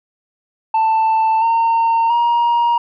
sine tone with pitch steps, 886 / 915.1 / 945.2 Hz, A5 / A#5 / A#5, +12 / -32 / +24 cents, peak -9 dBFS, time 0.74-2.78 s, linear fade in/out 5 ms, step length 680 ms, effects tanh soft clip ceiling -11 dBFS

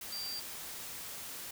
sine tone in noise, 4712 Hz, D8, 5 cents sharp, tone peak -38 dBFS, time 0.12-0.4 s, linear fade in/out 5 ms, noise white, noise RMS -44 dBFS, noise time 0.01-1.51 s, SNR +3 dB, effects none

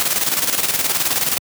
white noise with tremolo, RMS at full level -17 dBFS, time 0-1.38 s, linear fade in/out 0 ms, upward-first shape square, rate 19 Hz, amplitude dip 55%, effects high-pass 100 Hz 12 dB/octave

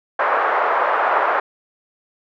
white band-pass noise, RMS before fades -18 dBFS, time 0.19-1.4 s, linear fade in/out 5 ms, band 510 to 1400 Hz, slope 24 dB/octave, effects none

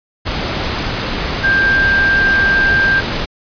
sine tone in noise, 1585 Hz, G6, 19 cents sharp, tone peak -10 dBFS, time 1.43-3.01 s, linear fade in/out 20 ms, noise pink, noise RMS -19 dBFS, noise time 0.25-3.26 s, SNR +6 dB, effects resampled to 11025 Hz

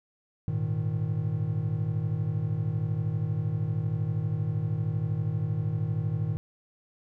triangle chord, Ab suspended second, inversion none, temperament equal, 103.83 / 116.54 / 155.56 Hz, Ab2 / Bb2 / Eb3, 0 / 0 / 0 cents, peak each -29 / -29 / -28 dBFS, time 0.48-6.37 s, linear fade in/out 0 ms, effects none

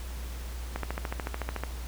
click train, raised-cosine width 0.5 ms, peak -17 dBFS, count 13, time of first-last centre 0.76-1.636 s, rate 13.7 Hz, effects added 60 Hz sine -35 dBFS peak until 1.87 s + pink hiss -46 dBFS RMS until 1.87 s

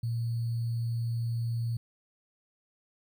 sine tone with sample-and-hold, 116.54 Hz, A#2, in tune, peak -28 dBFS, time 0.03-1.77 s, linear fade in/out 5 ms, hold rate 4410 Hz, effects none

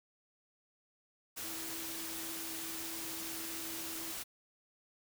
sine tone in noise, 327.1 Hz, E4, 13 cents flat, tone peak -48 dBFS, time 1.43-4.13 s, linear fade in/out 20 ms, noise white, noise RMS -42 dBFS, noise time 1.36-4.24 s, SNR -9 dB, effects none

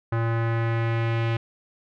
square tone with low-pass filter sweep, 114.9 Hz, A#2, 25 cents flat, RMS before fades -24 dBFS, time 0.12-1.37 s, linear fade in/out 5 ms, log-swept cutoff 1500 to 2700 Hz, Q 1.9, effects none

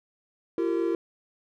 triangle tone cluster, 339.3 / 385.6 / 458.9 Hz, F4 / G4 / A#4, -50 / -28 / -27 cents, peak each -24 / -28 / -28 dBFS, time 0.58-0.95 s, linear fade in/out 2 ms, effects none

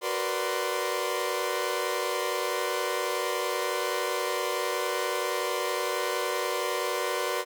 sawtooth tone cluster, 373.5 / 467.6 / 498.3 / 587 / 1041 Hz, F#4 / A#4 / B4 / D5 / C6, +16 / +5 / +15 / -1 / -9 cents, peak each -30 dBFS, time 0.01-7.45 s, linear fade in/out 50 ms, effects none

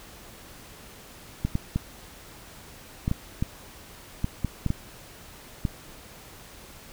clicks, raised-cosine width 5 ms, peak -12 dBFS, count 11, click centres 1.45 / 1.554 / 1.76 / 3.079 / 3.114 / 3.425 / 4.244 / 4.447 / 4.663 / 4.704 / 5.652 s, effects pink hiss -47 dBFS RMS until 6.92 s

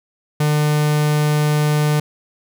45% pulse tone, 150 Hz, D3, 37 cents sharp, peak -14 dBFS, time 0.4-2 s, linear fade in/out 5 ms, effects none

